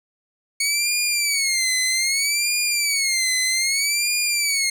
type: tone with vibrato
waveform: 15% pulse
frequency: 2219 Hz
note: C#7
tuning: 1 cent sharp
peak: -12 dBFS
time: 0.6-4.7 s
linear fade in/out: 5 ms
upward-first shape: sine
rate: 0.63 Hz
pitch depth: 150 cents each way
effects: none